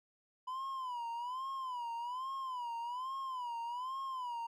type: tone with vibrato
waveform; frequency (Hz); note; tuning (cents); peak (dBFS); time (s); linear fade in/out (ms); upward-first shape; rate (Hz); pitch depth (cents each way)
triangle; 1000; B5; +21; -36; 0.47-4.47; 10; sine; 1.2; 130
effects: none